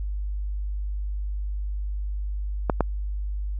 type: clicks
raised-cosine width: 1 ms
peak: -6 dBFS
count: 2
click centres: 2.698 / 2.807 s
effects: added 50 Hz sine -26 dBFS peak until 3.59 s